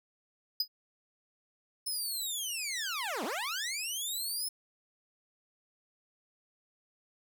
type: tone with exponential decay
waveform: square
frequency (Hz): 4978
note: D#8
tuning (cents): 0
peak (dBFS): -24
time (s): 0.6-0.68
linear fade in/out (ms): 5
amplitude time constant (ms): 16
type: linear two-way sweep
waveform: 15% pulse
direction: down then up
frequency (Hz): 5274 to 197 to 5274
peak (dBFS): -27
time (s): 1.86-4.49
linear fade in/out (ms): 10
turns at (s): 3.24
effects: none